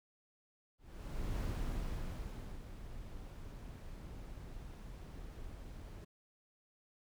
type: noise with ADSR envelope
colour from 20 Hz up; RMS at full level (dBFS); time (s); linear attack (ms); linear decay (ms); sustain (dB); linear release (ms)
brown; -37; 0.78-6.05; 620; 1200; -11; 10
effects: none